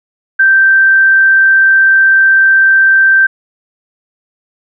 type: tone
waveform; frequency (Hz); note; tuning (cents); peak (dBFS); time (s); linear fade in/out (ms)
sine; 1564; G6; -4; -4; 0.39-3.27; 10
effects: none